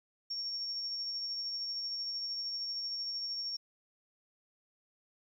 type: tone with tremolo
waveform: sine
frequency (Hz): 5510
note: F8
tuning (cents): -24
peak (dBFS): -34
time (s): 0.3-3.57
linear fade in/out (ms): 10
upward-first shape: sine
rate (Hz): 13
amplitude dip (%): 25
effects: 11-bit